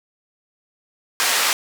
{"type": "band-pass noise", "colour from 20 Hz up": "pink", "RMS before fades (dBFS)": -19, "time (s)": [1.2, 1.53], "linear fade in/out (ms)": 0, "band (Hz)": [990, 12000], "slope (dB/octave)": 12, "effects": []}